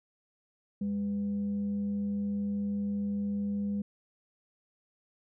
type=tone with frequency modulation; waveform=sine; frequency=203 Hz; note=G#3; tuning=39 cents flat; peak=-29 dBFS; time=0.81-3.82 s; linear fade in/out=5 ms; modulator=293 Hz; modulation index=0.22; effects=none